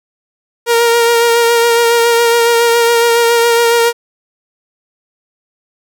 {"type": "tone with vibrato", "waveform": "sawtooth", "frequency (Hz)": 467.9, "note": "A#4", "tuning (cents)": 6, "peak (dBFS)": -4, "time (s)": [0.66, 3.93], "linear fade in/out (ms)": 50, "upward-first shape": "sine", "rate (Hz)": 7.2, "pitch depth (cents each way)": 21, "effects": []}